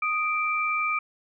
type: tone pair together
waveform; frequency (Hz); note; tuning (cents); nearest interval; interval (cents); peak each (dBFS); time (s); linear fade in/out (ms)
sine; 1243 / 2348; D#6 / D7; -2 / -1; major seventh; 1101; -26; 0.02-0.99; 5
effects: none